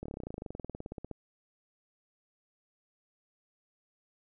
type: slowing click train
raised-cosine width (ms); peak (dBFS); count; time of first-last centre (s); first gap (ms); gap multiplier
2; -26; 26; 0.03-1.113; 26; 1.04
effects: none